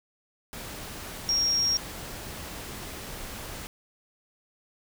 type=tone in noise; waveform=sine; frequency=5588 Hz; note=F8; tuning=in tune; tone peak=-22 dBFS; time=1.29-1.77 s; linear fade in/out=0 ms; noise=pink; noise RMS=-39 dBFS; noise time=0.53-3.67 s; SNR=+14 dB; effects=none